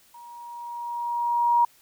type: tone with level ramp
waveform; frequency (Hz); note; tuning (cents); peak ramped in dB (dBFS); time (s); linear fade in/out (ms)
sine; 950; A#5; +33; -43 to -15; 0.14-1.65; 5
effects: white hiss -58 dBFS RMS until 1.81 s